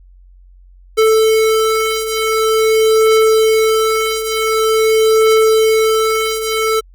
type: beating tone pair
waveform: square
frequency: 440 / 440.46 Hz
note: A4 / A4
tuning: 0 / +2 cents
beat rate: 0.46 Hz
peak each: -17 / -12 dBFS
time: 0.97-6.81 s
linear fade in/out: 20 ms
effects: added 45 Hz sine -40 dBFS peak until 6.94 s